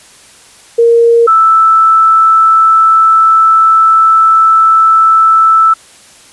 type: tone pair in turn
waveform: sine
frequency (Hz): 466.2 / 1318.6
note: A#4 / E6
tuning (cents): 0 / 0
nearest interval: octave + tritone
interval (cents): 1800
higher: second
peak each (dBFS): -3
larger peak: neither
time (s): 0.78-1.27 / 1.27-5.74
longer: second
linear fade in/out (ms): 10
effects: white hiss -39 dBFS RMS until 6.32 s + resampled to 24000 Hz